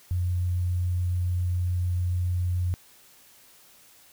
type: tone with sample-and-hold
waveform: sine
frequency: 89.3 Hz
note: F2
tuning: 39 cents sharp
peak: -23 dBFS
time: 0.11-2.74 s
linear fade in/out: 0 ms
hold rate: 11025 Hz
effects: white hiss -55 dBFS RMS until 4.12 s